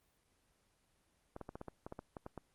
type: clicks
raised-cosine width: 1 ms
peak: -30 dBFS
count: 12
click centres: 1.364 / 1.413 / 1.491 / 1.555 / 1.614 / 1.683 / 1.865 / 1.924 / 1.991 / 2.168 / 2.264 / 2.377 s
effects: pink hiss -75 dBFS RMS until 2.54 s + Opus 24 kbps